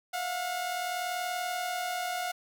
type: tone pair together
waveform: sawtooth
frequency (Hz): 681 / 721.5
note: F5 / F#5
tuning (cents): -44 / -44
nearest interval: minor second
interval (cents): 100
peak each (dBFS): -35 / -28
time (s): 0.13-2.32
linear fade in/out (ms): 10
effects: none